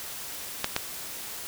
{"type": "clicks", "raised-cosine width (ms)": 0.2, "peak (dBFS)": -7, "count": 2, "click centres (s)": [0.644, 0.764], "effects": ["white hiss -38 dBFS RMS until 1.47 s"]}